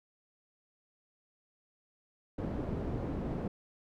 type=low-pass noise; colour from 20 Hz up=white; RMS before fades=-36 dBFS; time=2.38-3.48 s; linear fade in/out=5 ms; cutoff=320 Hz; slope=12 dB/octave; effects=none